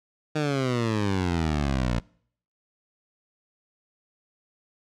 15% pulse exponential sweep, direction down, 155.56 to 57.1 Hz, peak -17 dBFS, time 0.35-2 s, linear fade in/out 10 ms, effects noise-tail reverb RT60 0.6 s tail -25 dB re dry + low-pass 6000 Hz 12 dB/octave

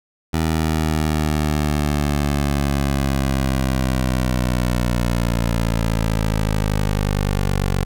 15% pulse linear sweep, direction down, 80.5 to 46.9 Hz, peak -11 dBFS, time 0.33-7.85 s, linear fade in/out 10 ms, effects none

